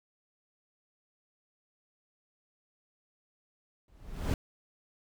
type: noise with exponential growth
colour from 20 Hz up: brown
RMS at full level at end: -24 dBFS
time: 3.88-4.34 s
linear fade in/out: 2 ms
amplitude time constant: 100 ms
effects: none